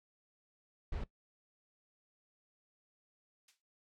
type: noise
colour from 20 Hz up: brown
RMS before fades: -38 dBFS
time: 0.92-1.04 s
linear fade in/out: 5 ms
type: noise with exponential decay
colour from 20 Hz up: violet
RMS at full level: -43 dBFS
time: 3.48-3.62 s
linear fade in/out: 5 ms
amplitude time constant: 30 ms
effects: noise-tail reverb RT60 0.1 s tail -18 dB re dry + low-pass 4000 Hz 12 dB/octave